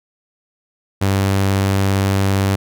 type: tone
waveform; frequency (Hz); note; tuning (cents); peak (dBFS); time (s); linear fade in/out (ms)
sawtooth; 97.6; G2; -7; -10; 1.01-2.56; 10
effects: none